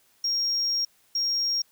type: tone bursts at uneven times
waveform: sine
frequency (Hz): 5580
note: F8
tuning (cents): -2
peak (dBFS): -21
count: 2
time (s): 0.24-0.85 / 1.15-1.62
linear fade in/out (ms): 5
effects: tanh soft clip ceiling -21 dBFS + white hiss -63 dBFS RMS until 1.71 s